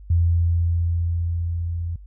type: tone with level ramp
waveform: sine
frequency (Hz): 85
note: F2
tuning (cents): -46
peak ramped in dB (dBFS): -14 to -24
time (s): 0.1-1.96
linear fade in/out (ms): 5
effects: added 50 Hz sine -39 dBFS peak until 2.06 s